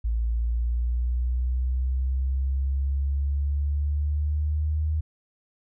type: linear sweep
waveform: sine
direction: up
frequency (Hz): 56.1 to 77.78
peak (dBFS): -22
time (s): 0.04-5.01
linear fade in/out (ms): 10
effects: none